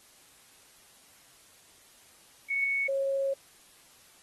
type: tone pair in turn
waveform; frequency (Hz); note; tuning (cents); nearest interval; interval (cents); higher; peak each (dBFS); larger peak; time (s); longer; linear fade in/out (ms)
sine; 2217 / 546.1; C#7 / C#5; 0 / -26; 2 octaves; 2426; first; -26; neither; 2.5-2.88 / 2.88-3.34; second; 10
effects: white hiss -58 dBFS RMS until 4.22 s + AAC 32 kbps